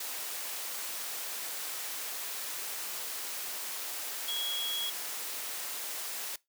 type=tone in noise; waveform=sine; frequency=3322 Hz; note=G#7; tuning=in tune; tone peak=-32 dBFS; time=4.28-4.9 s; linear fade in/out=5 ms; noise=white; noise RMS=-38 dBFS; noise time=0-6.36 s; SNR=+3 dB; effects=noise-tail reverb RT60 0.2 s tail -22 dB re dry + high-pass 400 Hz 12 dB/octave